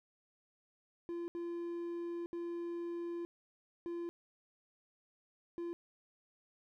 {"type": "tone bursts at uneven times", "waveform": "triangle", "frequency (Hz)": 342.9, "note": "F4", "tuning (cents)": -32, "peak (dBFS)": -36, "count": 5, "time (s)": [[1.09, 1.28], [1.35, 2.26], [2.33, 3.25], [3.86, 4.09], [5.58, 5.73]], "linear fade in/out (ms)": 0, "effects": []}